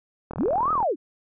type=click train; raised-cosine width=1 ms; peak=-19 dBFS; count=22; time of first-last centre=0.31-0.829 s; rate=40.5 Hz
type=linear two-way sweep; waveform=sine; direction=up then down; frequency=69.3 to 1309 to 241.9 Hz; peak=-20 dBFS; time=0.36-0.96 s; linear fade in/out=50 ms; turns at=0.72 s
effects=none